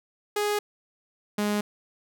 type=tone pair in turn; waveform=sawtooth; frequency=415.3 / 207.7 Hz; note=G#4 / G#3; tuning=0 / 0 cents; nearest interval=octave; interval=1200 cents; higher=first; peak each=-20 dBFS; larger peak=neither; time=0.36-0.59 / 1.38-1.61 s; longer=neither; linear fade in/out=5 ms; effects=none